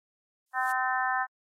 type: noise with exponential growth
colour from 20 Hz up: violet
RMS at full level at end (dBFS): -37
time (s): 0.46-0.72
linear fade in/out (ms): 5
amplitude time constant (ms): 55
type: harmonic tone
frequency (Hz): 257.1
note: C4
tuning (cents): -30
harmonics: 3 / 4 / 5 / 6 / 7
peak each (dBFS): -30 / -32 / -34 / -33 / -32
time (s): 0.53-1.27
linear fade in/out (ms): 50
effects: low-pass 11000 Hz 12 dB/octave + AAC 48 kbps